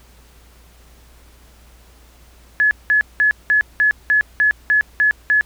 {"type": "tone bursts", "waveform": "sine", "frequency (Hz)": 1705, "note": "G#6", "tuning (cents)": 45, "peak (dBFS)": -11, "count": 10, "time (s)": [2.6, 5.41], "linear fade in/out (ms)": 0, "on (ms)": 110, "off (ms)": 190, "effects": ["added 59 Hz sine -46 dBFS peak until 5.45 s", "pink hiss -51 dBFS RMS until 5.45 s"]}